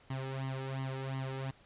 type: tone with flanger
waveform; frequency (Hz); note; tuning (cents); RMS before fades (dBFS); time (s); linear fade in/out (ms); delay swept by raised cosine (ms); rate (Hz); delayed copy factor
sawtooth; 133.2; C3; +31; -38; 0.1-1.51; 5; 0.98 to 2.38; 2.8; +0.8
effects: pink hiss -62 dBFS RMS until 1.65 s + resampled to 8000 Hz